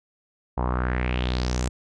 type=tone with low-pass filter sweep; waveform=sawtooth; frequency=62 Hz; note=B1; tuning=7 cents sharp; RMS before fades=-25 dBFS; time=0.57-1.69 s; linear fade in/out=10 ms; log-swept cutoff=880 to 8100 Hz; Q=3.7; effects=none